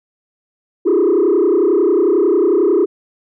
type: tone with frequency modulation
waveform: sine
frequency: 373.3 Hz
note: F#4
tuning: 15 cents sharp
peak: -8 dBFS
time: 0.85-2.86 s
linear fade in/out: 20 ms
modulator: 31.1 Hz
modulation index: 1.7
effects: tanh soft clip ceiling -8 dBFS